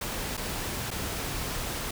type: noise with dropouts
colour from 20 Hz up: pink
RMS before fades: -33 dBFS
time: 0.01-1.91 s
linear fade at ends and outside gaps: 5 ms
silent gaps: 0.37-0.375 / 0.906-0.912 s
effects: none